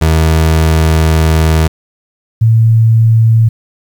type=tone pair in turn; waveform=30% pulse / sine; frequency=79.8 / 112.85 Hz; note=D#2 / A2; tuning=+44 / +44 cents; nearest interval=tritone; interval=600 cents; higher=second; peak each=-4 dBFS; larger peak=neither; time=0.01-1.68 / 2.41-3.49 s; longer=first; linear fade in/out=10 ms; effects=7-bit